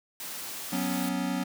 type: high-pass noise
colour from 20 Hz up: white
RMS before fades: -38 dBFS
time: 0.2-1.09 s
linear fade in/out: 2 ms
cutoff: 130 Hz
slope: 12 dB/octave
type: chord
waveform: square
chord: F# suspended fourth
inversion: none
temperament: equal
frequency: 185 / 246.9 / 277.2 Hz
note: F#3 / B3 / C#4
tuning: 0 / 0 / 0 cents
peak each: -33 dBFS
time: 0.72-1.44 s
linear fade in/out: 10 ms
effects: none